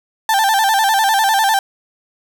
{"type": "tone with vibrato", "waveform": "35% pulse", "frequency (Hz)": 834, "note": "G#5", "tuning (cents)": 7, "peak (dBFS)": -10, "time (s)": [0.29, 1.59], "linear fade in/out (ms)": 2, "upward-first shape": "square", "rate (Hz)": 10, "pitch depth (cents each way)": 100, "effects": []}